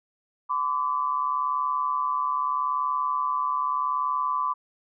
sine tone pair together, 1015.2 / 1156 Hz, B5 / D6, +47 / -28 cents, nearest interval major second, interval 225 cents, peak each -26 / -26 dBFS, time 0.49-4.54 s, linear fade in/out 20 ms, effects none

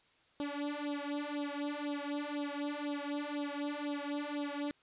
sawtooth tone with flanger, 290 Hz, D4, 22 cents flat, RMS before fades -38 dBFS, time 0.4-4.71 s, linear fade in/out 0 ms, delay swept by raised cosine 0.23 to 3.23 ms, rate 2 Hz, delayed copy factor +1, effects white hiss -68 dBFS RMS until 4.82 s + resampled to 8000 Hz

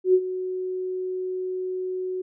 sine tone with ADSR envelope, 370 Hz, F#4, in tune, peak -12 dBFS, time 0.04-2.22 s, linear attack 100 ms, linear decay 59 ms, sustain -14 dB, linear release 10 ms, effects none

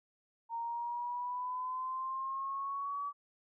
sine exponential sweep, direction up, 921 to 1148 Hz, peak -35 dBFS, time 0.49-3.13 s, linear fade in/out 50 ms, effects none

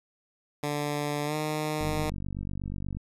10% pulse tone with pitch glide, 146.83 to 153.15 Hz, D3 to D#3, 0 to -27 cents, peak -20 dBFS, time 0.63-2.1 s, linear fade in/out 5 ms, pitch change +73 cents, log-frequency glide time 1.25-1.35 s
click train, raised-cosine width 5 ms, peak -23 dBFS, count 57, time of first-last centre 1.81-2.969 s, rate 48.3 Hz
effects resampled to 32000 Hz

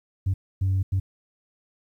sine tone bursts at uneven times, 95.3 Hz, G2, 48 cents flat, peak -18 dBFS, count 3, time 0.26-0.34 / 0.61-0.83 / 0.92-1 s, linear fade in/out 10 ms, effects tanh soft clip ceiling -18 dBFS + 10-bit

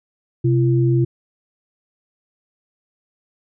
sine tone pair together, 128.88 / 340.3 Hz, C3 / F4, -26 / -45 cents, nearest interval octave + perfect fourth, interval 1681 cents, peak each -14 / -19 dBFS, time 0.44-1.05 s, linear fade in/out 10 ms, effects none

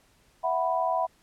sine chord, E suspended second, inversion none, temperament equal, 659.3 / 740 / 987.8 Hz, E5 / F#5 / B5, 0 / 0 / 0 cents, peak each -28 dBFS, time 0.43-1.07 s, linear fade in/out 20 ms, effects pink hiss -63 dBFS RMS until 1.22 s + low-pass 12000 Hz 12 dB/octave

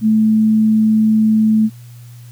sine tone, 218 Hz, A3, 16 cents flat, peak -9 dBFS, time 0.01-1.7 s, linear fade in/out 50 ms, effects added 120 Hz sine -34 dBFS peak until 2.31 s + white hiss -49 dBFS RMS until 2.31 s

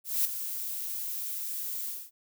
violet noise with ADSR envelope, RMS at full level -25 dBFS, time 0.04-2.11 s, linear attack 210 ms, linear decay 4 ms, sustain -10 dB, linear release 230 ms, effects none

